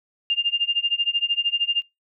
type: tone with tremolo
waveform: sine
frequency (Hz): 2806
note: F7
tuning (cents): +8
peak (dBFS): -16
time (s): 0.3-1.82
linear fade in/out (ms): 0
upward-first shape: sine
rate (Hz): 13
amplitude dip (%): 95
effects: noise-tail reverb RT60 0.2 s tail -24 dB re dry